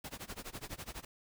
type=noise with tremolo; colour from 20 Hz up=pink; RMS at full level=-42 dBFS; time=0.04-1.05 s; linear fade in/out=5 ms; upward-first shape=sine; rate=12 Hz; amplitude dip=95%; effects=none